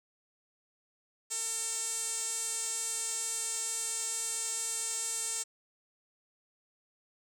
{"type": "tone with band-pass filter", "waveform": "sawtooth", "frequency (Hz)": 451.1, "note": "A4", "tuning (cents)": 43, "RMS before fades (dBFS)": -35, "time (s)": [1.3, 5.44], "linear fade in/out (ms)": 20, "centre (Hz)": 7900, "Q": 5.4, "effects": []}